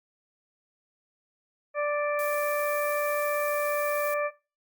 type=harmonic tone; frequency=587.3 Hz; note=D5; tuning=in tune; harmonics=1 / 2 / 3 / 4; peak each=-26 / -32 / -36 / -38 dBFS; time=1.74-4.31 s; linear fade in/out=50 ms
type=noise; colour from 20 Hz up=violet; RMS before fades=-38 dBFS; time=2.19-4.14 s; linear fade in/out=0 ms
effects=noise-tail reverb RT60 0.3 s tail -17 dB re dry + Opus 48 kbps